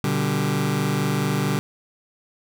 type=chord; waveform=sawtooth; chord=G major; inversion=first; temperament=just; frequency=122.5 / 147 / 196 Hz; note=B2 / D3 / G3; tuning=-14 / +2 / 0 cents; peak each=-23 / -19 / -21 dBFS; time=0.04-1.59 s; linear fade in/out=0 ms; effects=none